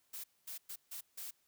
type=noise bursts at uneven times; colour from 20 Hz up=blue; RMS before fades=-45 dBFS; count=5; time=0.13-0.24 / 0.47-0.58 / 0.69-0.76 / 0.91-1.01 / 1.17-1.31 s; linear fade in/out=10 ms; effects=white hiss -75 dBFS RMS until 1.47 s